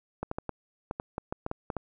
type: clicks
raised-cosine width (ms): 1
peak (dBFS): -18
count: 12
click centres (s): 0.23 / 0.314 / 0.385 / 0.493 / 0.911 / 0.999 / 1.181 / 1.325 / 1.464 / 1.514 / 1.702 / 1.767
effects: none